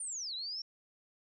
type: linear two-way sweep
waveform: sine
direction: down then up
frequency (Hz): 9270 to 3817 to 5530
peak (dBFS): -37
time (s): 0-0.62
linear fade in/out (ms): 5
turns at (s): 0.34
effects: none